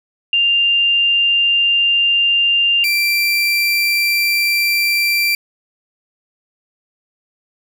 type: tone pair in turn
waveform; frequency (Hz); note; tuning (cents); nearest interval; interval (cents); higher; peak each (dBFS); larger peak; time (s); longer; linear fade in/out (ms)
sine / 30% pulse; 2794 / 2354; F7 / D7; 0 / +3; minor third; 297; first; -11; neither; 0.33-2.84 / 2.84-5.35; neither; 2
effects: none